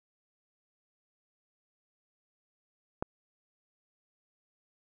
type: click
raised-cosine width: 1 ms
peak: -17 dBFS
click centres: 3.025 s
effects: none